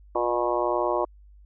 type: harmonic tone with a mistuned harmonic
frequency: 121.1 Hz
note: B2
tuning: 34 cents flat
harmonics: 3 / 4 / 5 / 6 / 7 / 8 / 9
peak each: -28 / -31 / -27 / -33 / -32 / -30 / -31 dBFS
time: 0.15-1.05 s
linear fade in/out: 5 ms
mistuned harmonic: 3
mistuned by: -39 cents
effects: added 50 Hz sine -48 dBFS peak until 1.45 s

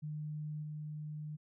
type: tone with level steps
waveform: sine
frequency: 151.6 Hz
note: D#3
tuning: 45 cents flat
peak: -38 / -40 dBFS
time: 0.02-1.37 s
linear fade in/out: 20 ms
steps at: 0.62 s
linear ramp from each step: 20 ms
effects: none

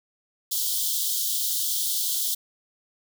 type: high-pass noise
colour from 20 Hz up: white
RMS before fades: -26 dBFS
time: 0.51-2.35 s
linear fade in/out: 10 ms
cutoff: 3100 Hz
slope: 96 dB/octave
effects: none

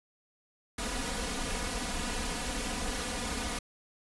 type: noise with comb filter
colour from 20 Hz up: pink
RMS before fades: -34 dBFS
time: 0.78-3.59 s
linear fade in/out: 5 ms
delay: 4.1 ms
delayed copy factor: +0.95
effects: resampled to 24000 Hz

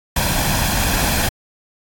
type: noise with comb filter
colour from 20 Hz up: pink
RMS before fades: -18 dBFS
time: 0.16-1.29 s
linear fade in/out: 5 ms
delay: 1.2 ms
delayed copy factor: +0.55
effects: AAC 64 kbps

